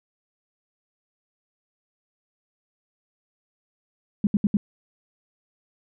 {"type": "tone bursts", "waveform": "sine", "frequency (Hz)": 204.9, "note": "G#3", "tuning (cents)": -23, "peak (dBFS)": -16, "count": 4, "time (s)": [4.24, 4.57], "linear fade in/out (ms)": 2, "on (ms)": 30, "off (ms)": 70, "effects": []}